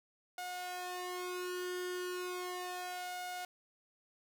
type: tone with flanger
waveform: sawtooth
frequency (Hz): 361.2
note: F#4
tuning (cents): -42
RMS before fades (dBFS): -41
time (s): 0.38-3.45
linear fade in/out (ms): 2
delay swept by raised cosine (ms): 1.4 to 2.15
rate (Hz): 0.35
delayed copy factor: +0.9
effects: none